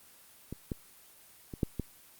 clicks, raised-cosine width 3 ms, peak -25 / -20 / -27 / -14 / -19 dBFS, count 5, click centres 0.526 / 0.718 / 1.538 / 1.632 / 1.797 s, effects white hiss -57 dBFS RMS until 2.19 s + Opus 24 kbps

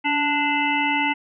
harmonic tone with a mistuned harmonic, 293.7 Hz, D4, in tune, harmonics 1 / 3 / 5 / 7 / 9 / 10, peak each -26 / -23 / -32 / -24 / -26 / -32 dBFS, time 0.04-1.14 s, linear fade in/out 20 ms, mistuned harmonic 1, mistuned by -39 cents, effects none

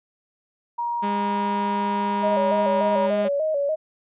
sine tone with pitch glide, 947 to 954.1 Hz, A#5 to A#5, +27 to +40 cents, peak -23 dBFS, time 0.78-3.07 s, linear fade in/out 10 ms, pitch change +13 cents, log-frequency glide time 1.04-1.39 s
sawtooth tone, 203.8 Hz, G#3, 32 cents flat, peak -21 dBFS, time 1.02-3.29 s, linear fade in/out 20 ms
sine tone with vibrato, 595 Hz, D5, 22 cents sharp, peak -20 dBFS, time 2.22-3.76 s, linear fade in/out 20 ms, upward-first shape square, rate 3.4 Hz, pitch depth 88 cents each way
effects resampled to 8000 Hz

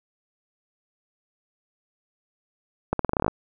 accelerating click train, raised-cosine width 1 ms, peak -8 dBFS, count 11, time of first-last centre 2.93-3.28 s, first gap 63 ms, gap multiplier 0.86, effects none

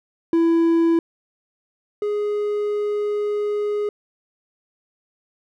triangle tone pair in turn, 332.5 / 415.7 Hz, E4 / G#4, +15 / +2 cents, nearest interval major third, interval 387 cents, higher second, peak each -12 / -18 dBFS, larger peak first, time 0.33-0.99 / 2.02-3.89 s, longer second, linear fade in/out 2 ms, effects none

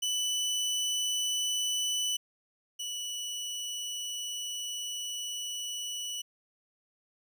25% pulse tone pair in turn, 2983 / 2954 Hz, F#7 / F#7, +13 / -3 cents, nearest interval unison, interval 16 cents, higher first, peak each -25 / -31 dBFS, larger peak first, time 0.02-2.17 / 2.79-6.22 s, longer second, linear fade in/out 10 ms, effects none

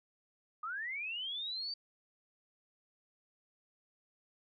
sine linear sweep, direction up, 1200 to 4652 Hz, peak -37 dBFS, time 0.63-1.74 s, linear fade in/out 5 ms, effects none

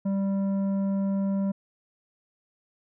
sine tone with tanh clipping, 196 Hz, G3, in tune, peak -25 dBFS, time 0.05-1.52 s, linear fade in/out 10 ms, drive 9 dB, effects none

